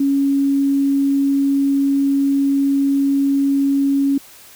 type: tone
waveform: sine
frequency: 277.2 Hz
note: C#4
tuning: in tune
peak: -13 dBFS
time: 0-4.18 s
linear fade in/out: 5 ms
effects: white hiss -43 dBFS RMS until 4.55 s